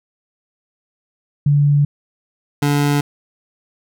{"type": "tone pair in turn", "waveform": ["sine", "25% pulse"], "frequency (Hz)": [144.5, 144.5], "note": ["D3", "D3"], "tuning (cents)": [-28, -28], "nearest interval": "unison", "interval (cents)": 0, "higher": "neither", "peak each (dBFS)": -10, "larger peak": "neither", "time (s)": [[1.46, 1.85], [2.62, 3.01]], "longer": "neither", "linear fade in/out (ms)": 5, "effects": []}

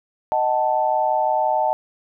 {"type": "chord", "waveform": "sine", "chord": "D# diminished", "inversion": "none", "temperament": "equal with one note detuned", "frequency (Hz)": [622.3, 748.6, 880], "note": ["D#5", "F#5", "A5"], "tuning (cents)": [0, 20, 0], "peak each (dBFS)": [-22, -22, -20], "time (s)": [0.32, 1.73], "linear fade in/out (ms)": 0, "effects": []}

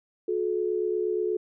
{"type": "tone pair together", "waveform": "sine", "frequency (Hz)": [361.6, 430], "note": ["F#4", "A4"], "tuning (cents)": [-40, -40], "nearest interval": "minor third", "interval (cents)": 300, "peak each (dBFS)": -27, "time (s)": [0.28, 1.37], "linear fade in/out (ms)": 5, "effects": []}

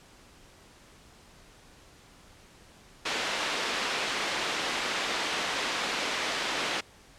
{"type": "band-pass noise", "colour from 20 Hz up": "white", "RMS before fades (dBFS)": -31, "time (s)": [3.05, 6.81], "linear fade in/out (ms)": 10, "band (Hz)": [260, 3400], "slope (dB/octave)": 12, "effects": ["pink hiss -55 dBFS RMS until 7.18 s", "low-pass 9000 Hz 12 dB/octave"]}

